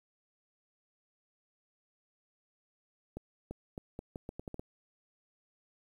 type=accelerating click train; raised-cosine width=2 ms; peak=-27 dBFS; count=10; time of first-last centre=3.17-4.595 s; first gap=340 ms; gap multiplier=0.79; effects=10-bit